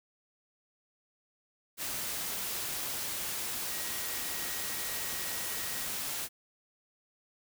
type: tone in noise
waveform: sine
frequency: 1899 Hz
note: A#6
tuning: 32 cents sharp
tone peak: -47 dBFS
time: 3.68-5.89 s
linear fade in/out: 50 ms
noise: white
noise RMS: -36 dBFS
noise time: 1.77-6.29 s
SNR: -14 dB
effects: none